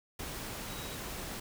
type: tone in noise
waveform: sine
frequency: 3845 Hz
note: B7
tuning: 47 cents flat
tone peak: -51 dBFS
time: 0.69-0.96 s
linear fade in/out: 5 ms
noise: pink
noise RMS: -41 dBFS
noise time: 0.19-1.4 s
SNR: -13 dB
effects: none